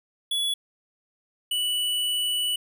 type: tone pair in turn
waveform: square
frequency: 3398 / 2959 Hz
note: G#7 / F#7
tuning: +39 / -1 cents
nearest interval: major second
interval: 240 cents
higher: first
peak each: -24 dBFS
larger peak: neither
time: 0.31-0.54 / 1.51-2.56 s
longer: second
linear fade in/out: 5 ms
effects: none